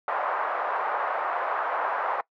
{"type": "band-pass noise", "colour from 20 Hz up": "white", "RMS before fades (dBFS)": -28, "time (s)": [0.08, 2.21], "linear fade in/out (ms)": 2, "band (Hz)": [590, 1300], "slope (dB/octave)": 24, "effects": ["noise-tail reverb RT60 0.1 s tail -22 dB re dry"]}